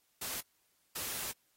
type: noise bursts at uneven times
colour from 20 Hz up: white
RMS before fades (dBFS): -39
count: 2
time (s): 0.21-0.41 / 0.95-1.32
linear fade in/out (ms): 10
effects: white hiss -74 dBFS RMS until 1.56 s + AAC 48 kbps